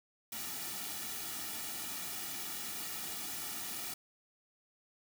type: noise with comb filter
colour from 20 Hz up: white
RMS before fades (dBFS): -41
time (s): 0.32-3.94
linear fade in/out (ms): 5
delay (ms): 1.9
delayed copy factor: -0.7
effects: none